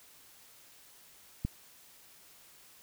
click, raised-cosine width 5 ms, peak -19 dBFS, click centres 1.45 s, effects white hiss -58 dBFS RMS until 2.82 s

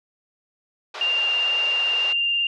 pink band-pass noise, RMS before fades -35 dBFS, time 0.94-2.13 s, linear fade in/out 5 ms, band 510 to 4700 Hz, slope 24 dB/octave
sine tone with vibrato, 2794 Hz, F7, in tune, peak -19 dBFS, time 1.01-2.47 s, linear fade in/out 2 ms, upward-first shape sine, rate 18 Hz, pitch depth 13 cents each way
effects none

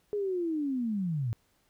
sine linear sweep, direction down, 421.3 to 107.6 Hz, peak -28 dBFS, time 0.13-1.33 s, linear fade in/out 0 ms, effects pink hiss -70 dBFS RMS until 1.69 s

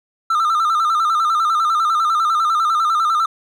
triangle tone with vibrato, 1275 Hz, D#6, 42 cents sharp, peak -12 dBFS, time 0.3-3.26 s, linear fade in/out 5 ms, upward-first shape square, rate 10 Hz, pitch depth 78 cents each way, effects none

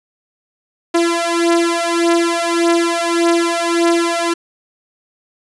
sawtooth beating tone pair, 338.2 / 339.9 Hz, E4 / F4, +44 / -47 cents, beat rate 1.7 Hz, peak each -12 dBFS, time 0.94-4.34 s, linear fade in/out 10 ms, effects resampled to 24000 Hz

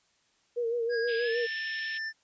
sine tone with vibrato, 468.9 Hz, A#4, 10 cents sharp, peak -27 dBFS, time 0.56-1.47 s, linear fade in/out 20 ms, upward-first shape sine, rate 6.3 Hz, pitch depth 54 cents each way
square tone with pitch glide, 1640 to 1778.1 Hz, G#6 to A6, -22 to +18 cents, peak -33 dBFS, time 0.89-2.13 s, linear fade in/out 50 ms, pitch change +140 cents, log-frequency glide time 1.19-1.36 s
pink band-pass noise, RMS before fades -43 dBFS, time 1.07-1.99 s, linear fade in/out 20 ms, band 2400 to 3700 Hz, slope 48 dB/octave
effects white hiss -69 dBFS RMS until 2.23 s + resampled to 16000 Hz

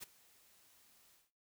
white noise with ADSR envelope, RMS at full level -45 dBFS, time 0-1.31 s, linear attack 31 ms, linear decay 12 ms, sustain -22 dB, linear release 180 ms, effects noise-tail reverb RT60 0.3 s tail -17 dB re dry

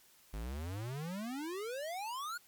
square exponential sweep, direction up, 49.44 to 1479 Hz, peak -39 dBFS, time 0.33-2.38 s, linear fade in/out 10 ms, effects white hiss -64 dBFS RMS until 2.47 s + MP3 96 kbps

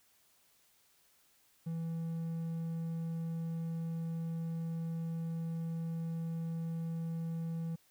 triangle tone, 164.81 Hz, E3, in tune, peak -33 dBFS, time 1.66-7.76 s, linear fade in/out 10 ms, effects white hiss -69 dBFS RMS until 7.9 s

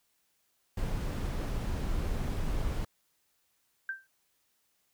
brown noise, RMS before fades -32 dBFS, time 0.77-2.85 s, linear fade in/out 5 ms
sine tone with exponential decay, 1568 Hz, G6, in tune, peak -29 dBFS, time 3.89-4.07 s, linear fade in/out 2 ms, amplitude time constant 38 ms
effects white hiss -74 dBFS RMS until 4.93 s

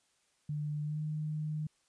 sine tone with pitch glide, 149.2 to 153.22 Hz, D3 to D#3, +28 to -26 cents, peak -33 dBFS, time 0.49-1.67 s, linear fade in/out 5 ms, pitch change +46 cents, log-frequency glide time 0.82-1 s, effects white hiss -73 dBFS RMS until 1.88 s + resampled to 22050 Hz

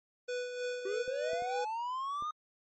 square tone with tremolo, 493.9 Hz, B4, in tune, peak -34 dBFS, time 0.28-1.65 s, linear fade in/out 10 ms, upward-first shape sine, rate 3.2 Hz, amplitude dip 50%
triangle linear sweep, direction up, 374.1 to 1244.5 Hz, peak -32 dBFS, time 0.85-2.31 s, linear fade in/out 5 ms
clicks, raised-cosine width 2 ms, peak -38 dBFS, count 4, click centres 1.079 / 1.333 / 1.422 / 2.224 s
effects MP3 32 kbps

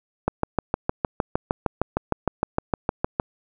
click train, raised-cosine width 1 ms, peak -6 dBFS, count 20, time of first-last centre 0.28-3.199 s, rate 6.51 Hz, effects none

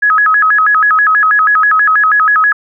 sine tone with vibrato, 1461 Hz, F#6, 22 cents flat, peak -6 dBFS, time 0.02-2.53 s, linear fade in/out 10 ms, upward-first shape square, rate 6.2 Hz, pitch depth 240 cents each way, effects none

